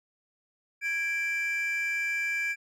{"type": "tone pair together", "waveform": "triangle", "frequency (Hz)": [1651, 2343], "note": ["G#6", "D7"], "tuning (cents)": [-11, -5], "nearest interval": "tritone", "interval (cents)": 606, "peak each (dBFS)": [-30, -26], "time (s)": [0.81, 2.56], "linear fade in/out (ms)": 50, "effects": ["tanh soft clip ceiling -21 dBFS"]}